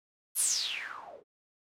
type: noise with low-pass filter sweep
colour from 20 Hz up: blue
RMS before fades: -33 dBFS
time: 0.35-1.24 s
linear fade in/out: 50 ms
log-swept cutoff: 12000 to 400 Hz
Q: 8.6
effects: none